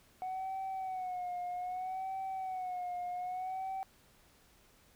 sine tone with vibrato, 740 Hz, F#5, in tune, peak -34 dBFS, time 0.22-3.83 s, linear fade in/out 0 ms, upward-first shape sine, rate 0.63 Hz, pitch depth 64 cents each way, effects tanh soft clip ceiling -34 dBFS + pink hiss -65 dBFS RMS until 4.95 s

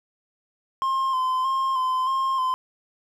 triangle tone with vibrato, 1046.5 Hz, C6, in tune, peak -19 dBFS, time 0.82-2.54 s, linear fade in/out 0 ms, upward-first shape square, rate 1.6 Hz, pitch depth 29 cents each way, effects none

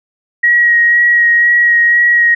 sine tone with vibrato, 1898 Hz, A#6, 31 cents sharp, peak -6 dBFS, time 0.43-2.35 s, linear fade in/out 10 ms, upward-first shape sine, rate 2 Hz, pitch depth 14 cents each way, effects none

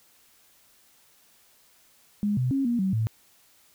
sine tone with pitch steps, 206.3 / 126.5 / 272.4 / 238 / 190.6 / 111.1 Hz, G#3 / B2 / C#4 / A#3 / G3 / A2, -11 / +42 / -30 / +36 / -48 / +17 cents, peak -22 dBFS, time 2.23-3.07 s, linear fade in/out 0 ms, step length 140 ms, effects white hiss -60 dBFS RMS until 3.74 s

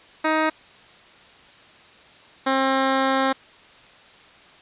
10% pulse tone pair in turn, 313.7 / 266.8 Hz, D#4 / C4, +14 / +34 cents, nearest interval minor third, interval 280 cents, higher first, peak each -10 dBFS, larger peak neither, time 0.24-0.5 / 2.46-3.33 s, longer second, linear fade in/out 10 ms, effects white hiss -49 dBFS RMS until 4.61 s + resampled to 8000 Hz

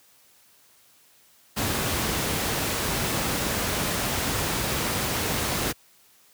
pink noise, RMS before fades -26 dBFS, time 1.56-5.73 s, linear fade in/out 20 ms, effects white hiss -58 dBFS RMS until 6.33 s + high-pass 60 Hz 12 dB/octave

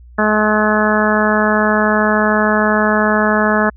harmonic tone, 213.1 Hz, G#3, 45 cents sharp, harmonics 1 / 2 / 3 / 4 / 5 / 6 / 7 / 8, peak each -16 / -20 / -18 / -22 / -21 / -21 / -21 / -19 dBFS, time 0.18-3.7 s, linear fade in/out 10 ms, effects added 60 Hz sine -37 dBFS peak until 3.76 s

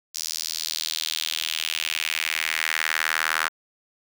sawtooth tone with high-pass filter sweep, 79.8 Hz, D#2, 44 cents sharp, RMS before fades -27 dBFS, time 0.14-3.49 s, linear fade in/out 20 ms, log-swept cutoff 5500 to 1400 Hz, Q 2.5, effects none

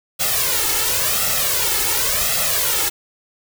white noise with flanger, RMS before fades -19 dBFS, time 0.19-2.9 s, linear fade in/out 20 ms, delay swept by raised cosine 1.5 to 2.31 ms, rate 0.93 Hz, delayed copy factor +0.9, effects none

